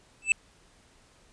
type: tone with exponential growth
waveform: square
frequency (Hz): 2637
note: E7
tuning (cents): 0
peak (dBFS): -15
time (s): 0.22-0.32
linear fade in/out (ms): 1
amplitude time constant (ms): 20
effects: pink hiss -60 dBFS RMS until 1.32 s + resampled to 22050 Hz